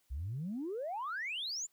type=exponential sweep; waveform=sine; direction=up; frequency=59.5 to 7459 Hz; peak=-35 dBFS; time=0.1-1.67 s; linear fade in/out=20 ms; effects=tanh soft clip ceiling -32 dBFS + white hiss -74 dBFS RMS until 1.72 s